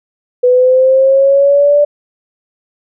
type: linear sweep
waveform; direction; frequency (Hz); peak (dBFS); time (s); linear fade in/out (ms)
sine; up; 493.9 to 587.3; -5; 0.43-1.85; 10
effects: none